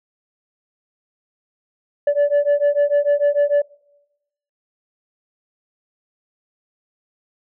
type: beating tone pair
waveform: sine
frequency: 575 / 581.7 Hz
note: D5 / D5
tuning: -37 / -17 cents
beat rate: 6.7 Hz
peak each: -15 dBFS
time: 2.07-3.62 s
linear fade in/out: 5 ms
effects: noise-tail reverb RT60 0.9 s tail -23 dB re dry + tanh soft clip ceiling -11 dBFS